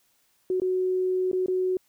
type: tone with dropouts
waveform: sine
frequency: 370 Hz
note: F#4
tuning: in tune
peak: -22 dBFS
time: 0.5-1.77 s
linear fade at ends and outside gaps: 2 ms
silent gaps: 0.6-0.618 / 1.315-1.33 / 1.461-1.482 s
effects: white hiss -67 dBFS RMS until 1.88 s